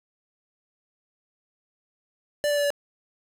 square tone with pitch steps, 587.3 / 582.9 / 578.5 / 574.2 Hz, D5 / D5 / D5 / D5, 0 / -13 / -26 / -39 cents, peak -22 dBFS, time 2.44-2.704 s, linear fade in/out 0 ms, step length 66 ms, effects resampled to 32000 Hz + 8-bit

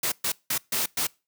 white noise bursts at uneven times, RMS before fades -26 dBFS, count 5, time 0.03-0.12 / 0.24-0.32 / 0.5-0.58 / 0.72-0.86 / 0.97-1.07 s, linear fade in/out 5 ms, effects noise-tail reverb RT60 0.3 s tail -25 dB re dry + high-pass 100 Hz 12 dB/octave

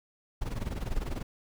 brown noise with tremolo, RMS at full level -29 dBFS, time 0.41-1.23 s, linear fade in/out 10 ms, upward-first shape sine, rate 20 Hz, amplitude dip 80%, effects none

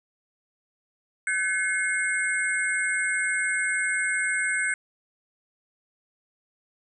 sine tone cluster, 1519 / 1706 / 2152 / 8110 Hz, F#6 / G#6 / C7 / B8, +45 / +46 / +48 / +45 cents, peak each -27 / -31 / -27 / -33 dBFS, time 1.27-4.74 s, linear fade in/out 2 ms, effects none

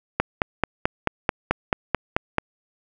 click train, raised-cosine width 0.5 ms, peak -3 dBFS, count 11, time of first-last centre 0.2-2.383 s, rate 4.58 Hz, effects none

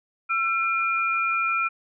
sine tone pair together, 1347.1 / 2406 Hz, E6 / D7, +37 / +41 cents, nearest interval minor seventh, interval 1004 cents, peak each -23 / -25 dBFS, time 0.29-1.69 s, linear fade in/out 20 ms, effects none

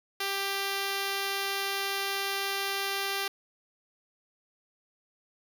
5% pulse tone, 394.1 Hz, G4, 9 cents sharp, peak -18 dBFS, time 0.2-3.28 s, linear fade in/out 5 ms, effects none

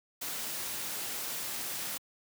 white noise, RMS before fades -37 dBFS, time 0.21-1.98 s, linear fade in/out 10 ms, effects high-pass 100 Hz 12 dB/octave

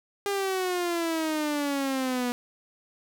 sawtooth exponential sweep, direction down, 405.1 to 242.4 Hz, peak -22 dBFS, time 0.26-2.32 s, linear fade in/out 0 ms, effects none

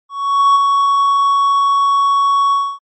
triangle tone with ADSR envelope, 1116 Hz, C#6, 11 cents sharp, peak -4 dBFS, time 0.09-2.79 s, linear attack 460 ms, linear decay 22 ms, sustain -4 dB, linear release 270 ms, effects MP3 32 kbps

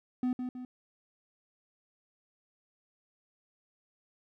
triangle tone with echo, 251.3 Hz, B3, 30 cents sharp, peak -25 dBFS, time 0.23-0.33 s, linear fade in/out 2 ms, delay 160 ms, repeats 2, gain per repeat -6 dB, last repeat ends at 0.65 s, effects none

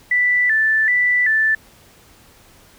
sine tone with vibrato, 1864.7 Hz, A#6, in tune, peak -13 dBFS, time 0.11-1.55 s, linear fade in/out 5 ms, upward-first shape square, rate 1.3 Hz, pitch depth 100 cents each way, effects pink hiss -49 dBFS RMS until 2.78 s

